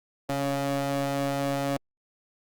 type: ring-modulated tone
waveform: 25% pulse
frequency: 140 Hz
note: C#3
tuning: 18 cents sharp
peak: -19 dBFS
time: 0.29-1.77 s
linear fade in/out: 5 ms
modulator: 418 Hz
effects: Opus 48 kbps